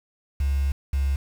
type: tone pair in turn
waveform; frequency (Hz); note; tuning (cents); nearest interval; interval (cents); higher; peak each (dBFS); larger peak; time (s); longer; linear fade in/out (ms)
triangle; 69.3 / 68.74; C#2 / C#2; 0 / -14; unison; 14; first; -16; neither; 0.4-0.72 / 0.93-1.16; first; 5
effects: tanh soft clip ceiling -18 dBFS + 7-bit